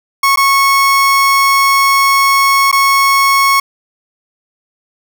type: tone with dropouts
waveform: 30% pulse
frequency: 1100 Hz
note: C#6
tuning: 14 cents flat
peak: -5 dBFS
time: 0.23-3.6 s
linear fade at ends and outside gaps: 5 ms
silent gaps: 0.36-0.372 / 2.715-2.726 s
effects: none